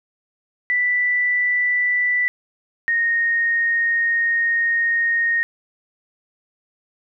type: tone pair in turn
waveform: sine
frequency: 1975.5 / 1857.2 Hz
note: B6 / A#6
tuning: 0 / -7 cents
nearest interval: minor second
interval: 107 cents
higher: first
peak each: -16 dBFS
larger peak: neither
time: 0.7-2.28 / 2.88-5.43 s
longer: second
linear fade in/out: 0 ms
effects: none